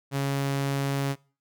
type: tone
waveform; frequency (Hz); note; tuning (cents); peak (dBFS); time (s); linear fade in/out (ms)
sawtooth; 138.59; C#3; 0; -21; 0.11-1.16; 50
effects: noise-tail reverb RT60 0.4 s tail -23 dB re dry